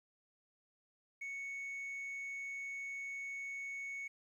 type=tone; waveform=sine; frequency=2217 Hz; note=C#7; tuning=in tune; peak=-38 dBFS; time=1.21-4.08 s; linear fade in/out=10 ms; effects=tanh soft clip ceiling -40 dBFS + 12-bit